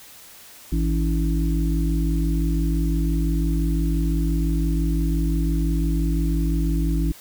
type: harmonic tone with a mistuned harmonic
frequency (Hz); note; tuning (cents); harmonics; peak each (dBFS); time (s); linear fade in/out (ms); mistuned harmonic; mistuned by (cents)
54.3; A1; -22; 1 / 3 / 5 / 6; -20 / -25 / -28 / -30; 0.72-7.12; 5; 5; +53
effects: white hiss -45 dBFS RMS until 7.2 s